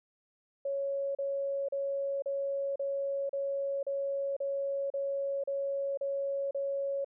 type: tone bursts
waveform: sine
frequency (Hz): 554.4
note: C#5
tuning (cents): 0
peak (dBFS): -30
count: 12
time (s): 0.65-7.046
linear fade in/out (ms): 5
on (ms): 500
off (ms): 36
effects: none